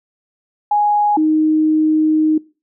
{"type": "tone pair in turn", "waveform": "sine", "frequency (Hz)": [830.6, 311.1], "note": ["G#5", "D#4"], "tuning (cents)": [0, 0], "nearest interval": "octave + perfect fourth", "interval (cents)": 1700, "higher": "first", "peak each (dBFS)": -11, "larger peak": "neither", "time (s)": [[0.71, 1.17], [1.17, 2.38]], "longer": "second", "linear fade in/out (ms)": 5, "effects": ["noise-tail reverb RT60 0.3 s tail -21 dB re dry"]}